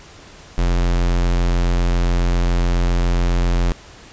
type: tone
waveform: square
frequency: 43.65 Hz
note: F1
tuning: in tune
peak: -15 dBFS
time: 0.58-3.72 s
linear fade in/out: 0 ms
effects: pink hiss -42 dBFS RMS until 4.12 s + resampled to 16000 Hz